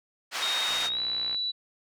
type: band-pass noise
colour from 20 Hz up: pink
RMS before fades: -32 dBFS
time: 0.31-0.9 s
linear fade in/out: 50 ms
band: 1100 to 5800 Hz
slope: 12 dB/octave
type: tone with pitch glide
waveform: sine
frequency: 3729 to 3946 Hz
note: A#7 to B7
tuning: 0 to -2 cents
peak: -27 dBFS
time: 0.41-1.52 s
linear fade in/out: 20 ms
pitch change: +98 cents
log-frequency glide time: 0.89-0.99 s
type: click train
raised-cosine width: 0.3 ms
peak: -25 dBFS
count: 41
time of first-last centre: 0.69-1.346 s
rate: 61 Hz
effects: none